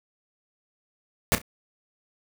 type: noise with echo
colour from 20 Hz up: pink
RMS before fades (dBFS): -20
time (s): 1.32-1.35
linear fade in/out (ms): 0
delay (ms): 33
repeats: 2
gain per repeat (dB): -13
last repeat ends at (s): 1.416
effects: none